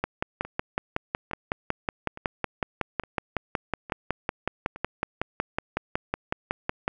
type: two click trains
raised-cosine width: 0.5 ms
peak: -10 / -24 dBFS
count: 38 / 6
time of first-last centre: 0.04-6.879 / 0.45-4.76 s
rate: 5.41 / 1.16 Hz
effects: none